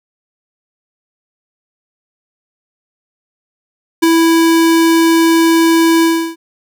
square tone with ADSR envelope, 329.6 Hz, E4, in tune, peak -5 dBFS, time 4.02-6.36 s, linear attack 16 ms, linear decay 7 ms, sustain -3 dB, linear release 330 ms, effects none

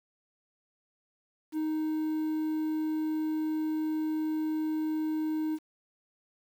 triangle tone with quantisation, 311.1 Hz, D#4, in tune, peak -26 dBFS, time 1.52-5.59 s, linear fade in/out 50 ms, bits 9, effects none

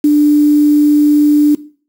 sine tone with quantisation, 296.1 Hz, D4, 14 cents sharp, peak -5 dBFS, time 0.04-1.55 s, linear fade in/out 5 ms, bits 5, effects noise-tail reverb RT60 0.4 s tail -17 dB re dry

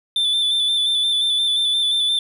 triangle tone with vibrato, 3520 Hz, A7, in tune, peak -15 dBFS, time 0.16-2.19 s, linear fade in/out 2 ms, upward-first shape square, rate 5.7 Hz, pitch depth 24 cents each way, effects none

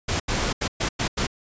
pink noise bursts at uneven times, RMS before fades -24 dBFS, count 6, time 0.08-0.2 / 0.28-0.53 / 0.61-0.68 / 0.8-0.89 / 0.99-1.08 / 1.17-1.27 s, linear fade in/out 10 ms, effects resampled to 16000 Hz

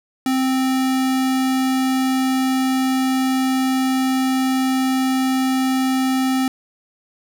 square tone, 261.6 Hz, C4, in tune, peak -17 dBFS, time 0.26-6.48 s, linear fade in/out 2 ms, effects none

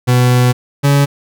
40% pulse tone pair in turn, 124.4 / 141.5 Hz, B2 / C#3, +13 / +36 cents, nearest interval major second, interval 223 cents, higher second, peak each -7 dBFS, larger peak neither, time 0.07-0.53 / 0.83-1.06 s, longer first, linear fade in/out 20 ms, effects none

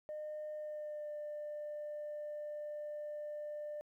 sine tone with pitch glide, 608 to 596.5 Hz, D#5 to D5, -40 to +27 cents, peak -39 dBFS, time 0.09-3.81 s, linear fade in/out 0 ms, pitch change -33 cents, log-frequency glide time 0.54-1.11 s, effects tanh soft clip ceiling -38 dBFS + 13-bit

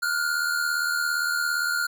square tone pair together, 1407.5 / 1485 Hz, F6 / F#6, +13 / +6 cents, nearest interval minor second, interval 93 cents, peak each -25 / -30 dBFS, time 0.02-1.87 s, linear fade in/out 10 ms, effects none

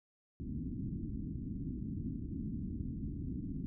white low-pass noise, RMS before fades -40 dBFS, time 0.4-3.66 s, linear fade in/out 0 ms, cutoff 290 Hz, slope 48 dB/octave, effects none

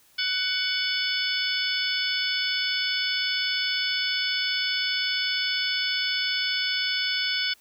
harmonic tone with a mistuned harmonic, 745 Hz, F#5, 12 cents sharp, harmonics 2 / 3 / 4 / 5 / 6 / 7, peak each -31 / -31 / -31 / -31 / -31 / -31 dBFS, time 0.18-7.54 s, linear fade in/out 10 ms, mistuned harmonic 5, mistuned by -120 cents, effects white hiss -59 dBFS RMS until 7.6 s

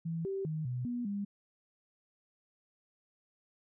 sine tone with pitch steps, 164.8 / 388.6 / 156.2 / 124.5 / 242.4 / 201.7 Hz, E3 / G4 / D#3 / B2 / B3 / G3, 0 / -15 / +7 / +14 / -32 / +50 cents, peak -33 dBFS, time 0.05-1.25 s, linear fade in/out 10 ms, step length 200 ms, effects none

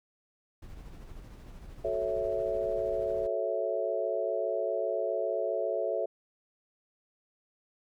brown noise with tremolo, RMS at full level -45 dBFS, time 0.62-3.27 s, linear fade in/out 5 ms, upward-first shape sine, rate 13 Hz, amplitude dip 35%
sine chord, F# minor seventh, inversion none, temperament equal with one note detuned, 372.6 / 440 / 554.4 / 659.3 Hz, F#4 / A4 / C#5 / E5, +12 / 0 / 0 / 0 cents, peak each -37 / -34 / -33 / -32 dBFS, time 1.84-6.06 s, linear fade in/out 10 ms
effects none

